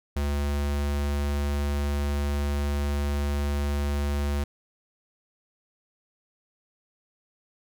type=tone; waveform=square; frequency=71.9 Hz; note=D2; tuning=36 cents flat; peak=-25 dBFS; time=0.16-4.44 s; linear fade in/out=5 ms; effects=none